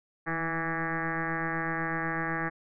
sine tone with frequency modulation, 986 Hz, B5, 3 cents flat, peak -28 dBFS, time 0.26-2.5 s, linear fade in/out 20 ms, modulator 165 Hz, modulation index 5.7, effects none

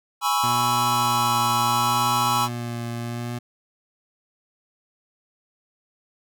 square chord, C# minor seventh, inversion second, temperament equal, 830.6 / 987.8 / 1108.7 / 1318.5 Hz, G#5 / B5 / C#6 / E6, 0 / 0 / 0 / 0 cents, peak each -26 dBFS, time 0.21-2.49 s, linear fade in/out 50 ms
25% pulse tone with vibrato, 119.8 Hz, A#2, 48 cents sharp, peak -24 dBFS, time 0.43-3.39 s, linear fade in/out 10 ms, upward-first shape sine, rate 0.71 Hz, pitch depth 27 cents each way
effects none

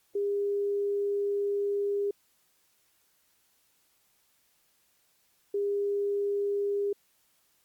sine tone pair in turn, 404.2 / 404.2 Hz, G#4 / G#4, -47 / -47 cents, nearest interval unison, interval 0 cents, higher neither, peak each -26 / -26 dBFS, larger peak neither, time 0.15-2.11 / 5.54-6.93 s, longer first, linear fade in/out 5 ms, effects white hiss -69 dBFS RMS until 7.64 s + Opus 48 kbps

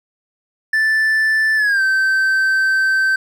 triangle tone with pitch glide, 1760 to 1550 Hz, A6 to G6, 0 to -20 cents, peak -11 dBFS, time 0.73-3.16 s, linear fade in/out 5 ms, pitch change -220 cents, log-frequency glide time 1.56-1.82 s, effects none

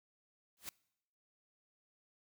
white noise with exponential growth, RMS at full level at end -40 dBFS, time 0.57-0.69 s, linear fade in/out 1 ms, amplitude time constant 25 ms, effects noise-tail reverb RT60 0.8 s tail -24 dB re dry

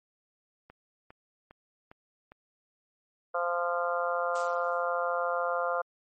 click train, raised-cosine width 0.5 ms, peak -34 dBFS, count 5, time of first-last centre 0.7-2.319 s, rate 2.47 Hz
harmonic tone, 173.7 Hz, F3, 9 cents flat, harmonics 3 / 4 / 5 / 6 / 7 / 8, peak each -31 / -33 / -41 / -36 / -34 / -35 dBFS, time 3.34-5.82 s, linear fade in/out 10 ms
blue noise with exponential decay, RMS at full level -37 dBFS, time 4.35-4.91 s, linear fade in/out 5 ms, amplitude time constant 120 ms
effects MP3 32 kbps

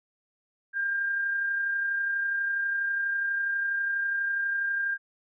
sine tone with amplitude modulation, 1600 Hz, G6, 35 cents sharp, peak -24 dBFS, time 0.73-4.98 s, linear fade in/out 50 ms, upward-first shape sine, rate 32.2 Hz, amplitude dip 30%, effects none

